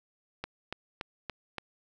click train, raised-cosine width 0.3 ms, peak -19 dBFS, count 5, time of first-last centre 0.44-1.583 s, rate 3.5 Hz, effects none

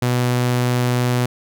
sawtooth tone, 123.47 Hz, B2, in tune, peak -12 dBFS, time 0.02-1.26 s, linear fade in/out 5 ms, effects none

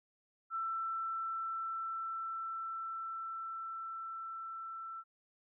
sine tone with level ramp, 1335 Hz, E6, 22 cents sharp, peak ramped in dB -34 to -42 dBFS, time 0.5-5.04 s, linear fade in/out 50 ms, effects none

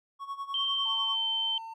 triangle tone with tremolo, 1108.7 Hz, C#6, in tune, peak -30 dBFS, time 0.19-1.17 s, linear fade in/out 50 ms, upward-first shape sine, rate 10 Hz, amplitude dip 80%
sine tone with pitch glide, 3136 to 3098 Hz, G7 to G7, 0 to -21 cents, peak -27 dBFS, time 0.54-1.58 s, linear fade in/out 2 ms, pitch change -21 cents, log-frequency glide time 0.68-1.08 s
triangle tone, 902 Hz, A5, 43 cents sharp, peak -37 dBFS, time 0.85-1.74 s, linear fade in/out 10 ms
effects none

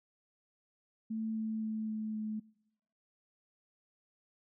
sine tone with pitch steps, 221.1 / 219.7 / 218.3 / 216.9 / 215.6 Hz, A3 / A3 / A3 / A3 / A3, +9 / -2 / -13 / -25 / -35 cents, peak -34 dBFS, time 1.1-2.4 s, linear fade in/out 10 ms, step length 260 ms, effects noise-tail reverb RT60 0.9 s tail -25 dB re dry

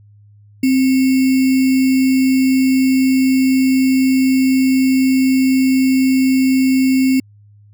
sine tone with sample-and-hold, 262 Hz, C4, 2 cents sharp, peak -10 dBFS, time 0.63-7.2 s, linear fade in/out 5 ms, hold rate 2450 Hz, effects added 103 Hz sine -43 dBFS peak until 7.73 s

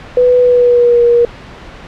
sine tone with pitch glide, 496.1 to 475.6 Hz, B4 to A#4, +8 to +35 cents, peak -5 dBFS, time 0.17-1.25 s, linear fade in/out 2 ms, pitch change -73 cents, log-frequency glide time 0.38-1.02 s, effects pink hiss -32 dBFS RMS until 1.87 s + low-pass 3000 Hz 12 dB/octave

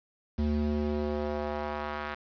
square tone with band-pass filter sweep, 74.2 Hz, D2, 18 cents sharp, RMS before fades -31 dBFS, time 0.38-2.15 s, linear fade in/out 10 ms, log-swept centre 180 to 1500 Hz, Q 1.2, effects resampled to 11025 Hz + 8-bit

